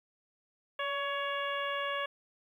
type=harmonic tone with a mistuned harmonic; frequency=560 Hz; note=C#5; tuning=18 cents sharp; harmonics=1 / 2 / 3 / 4 / 5 / 6; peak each=-37 / -36 / -38 / -43 / -41 / -45 dBFS; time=0.79-2.06 s; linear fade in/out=5 ms; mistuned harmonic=1; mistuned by=+24 cents; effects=11-bit